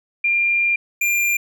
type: tone pair in turn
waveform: sine / square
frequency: 2393 / 2393 Hz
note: D7 / D7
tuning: +32 / +32 cents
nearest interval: unison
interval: 0 cents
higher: neither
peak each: -15 / -17 dBFS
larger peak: first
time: 0.24-0.76 / 1.01-1.37 s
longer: first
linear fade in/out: 5 ms
effects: none